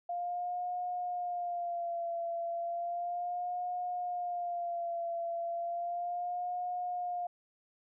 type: tone with vibrato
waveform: sine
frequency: 698.5 Hz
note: F5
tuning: in tune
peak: -33 dBFS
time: 0.09-7.27 s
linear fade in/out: 5 ms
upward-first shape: sine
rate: 0.34 Hz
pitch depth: 48 cents each way
effects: none